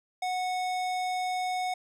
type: tone with hard clipping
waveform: sine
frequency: 735 Hz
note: F#5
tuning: 12 cents flat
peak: -30 dBFS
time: 0.22-1.74 s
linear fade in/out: 5 ms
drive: 17 dB
effects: none